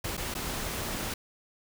pink noise with dropouts, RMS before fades -34 dBFS, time 0.04-1.14 s, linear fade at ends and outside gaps 5 ms, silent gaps 0.169-0.176 / 0.341-0.35 s, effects none

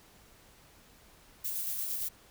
violet noise with tremolo, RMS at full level -34 dBFS, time 1.44-2.09 s, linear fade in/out 10 ms, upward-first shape square, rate 8.7 Hz, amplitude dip 25%, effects pink hiss -59 dBFS RMS until 2.3 s

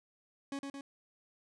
40% pulse tone with echo, 277.2 Hz, C#4, in tune, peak -36 dBFS, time 0.52-0.59 s, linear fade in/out 2 ms, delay 110 ms, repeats 2, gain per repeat -3 dB, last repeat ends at 0.81 s, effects resampled to 22050 Hz

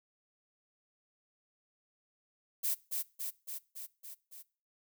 violet noise with echo, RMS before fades -32 dBFS, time 2.63-2.75 s, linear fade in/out 20 ms, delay 280 ms, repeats 6, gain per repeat -3 dB, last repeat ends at 4.43 s, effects noise-tail reverb RT60 0.4 s tail -22 dB re dry

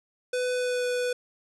square tone with pitch glide, 499.4 to 494.2 Hz, B4 to B4, +19 to +1 cents, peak -26 dBFS, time 0.33-1.13 s, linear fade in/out 5 ms, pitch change -18 cents, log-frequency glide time 0.53-0.85 s, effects resampled to 24000 Hz + 10-bit

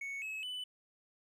triangle tone with pitch steps, 2217 / 2576 / 2994 Hz, C#7 / E7 / F#7, 0 / -41 / +20 cents, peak -37 dBFS, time 0.01-0.64 s, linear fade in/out 5 ms, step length 210 ms, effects none

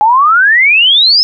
sine exponential sweep, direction up, 825 to 5274 Hz, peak -4 dBFS, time 0.01-1.23 s, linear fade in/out 0 ms, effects none

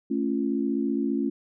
sine chord, A augmented, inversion none, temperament just, 220 / 275 / 343.8 Hz, A3 / C#4 / E#4, 0 / -14 / -27 cents, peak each -28 / -26 / -30 dBFS, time 0.1-1.3 s, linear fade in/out 10 ms, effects none

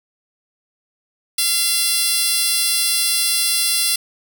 10% pulse tone with high-pass filter, 685 Hz, F5, 34 cents flat, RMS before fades -18 dBFS, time 1.38-3.96 s, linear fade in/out 5 ms, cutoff 5700 Hz, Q 0.98, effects none

